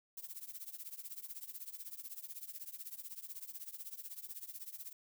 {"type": "noise with tremolo", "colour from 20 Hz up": "violet", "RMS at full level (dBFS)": -44, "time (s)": [0.17, 4.93], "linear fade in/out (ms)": 5, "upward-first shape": "triangle", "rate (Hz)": 16, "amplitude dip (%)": 95, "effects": []}